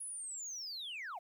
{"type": "linear sweep", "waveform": "sine", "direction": "down", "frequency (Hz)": [10548, 633], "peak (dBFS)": -39, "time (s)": [0, 1.19], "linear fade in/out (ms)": 10, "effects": ["tanh soft clip ceiling -39 dBFS", "12-bit"]}